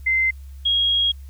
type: tone pair in turn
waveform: sine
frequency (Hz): 2074 / 3283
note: C7 / G#7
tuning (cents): -16 / -21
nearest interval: minor sixth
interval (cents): 795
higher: second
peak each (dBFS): -16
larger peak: neither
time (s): 0.06-0.31 / 0.65-1.12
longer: second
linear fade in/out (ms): 10
effects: added 68 Hz sine -35 dBFS peak until 1.29 s + white hiss -58 dBFS RMS until 1.29 s